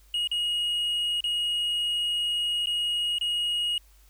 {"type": "tone with dropouts", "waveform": "triangle", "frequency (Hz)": 2883, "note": "F#7", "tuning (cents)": -46, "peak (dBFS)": -23, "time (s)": [0.14, 3.78], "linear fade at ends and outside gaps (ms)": 2, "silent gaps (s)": [[0.274, 0.314], [1.206, 1.24], [2.659, 2.67], [3.185, 3.211]], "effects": ["added 50 Hz sine -54 dBFS peak until 4.09 s", "white hiss -62 dBFS RMS until 4.09 s"]}